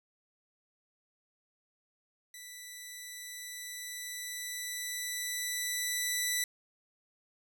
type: tone with level ramp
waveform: 10% pulse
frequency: 1975.5 Hz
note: B6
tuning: in tune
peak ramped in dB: -37 to -20 dBFS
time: 2.34-6.44 s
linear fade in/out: 2 ms
effects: none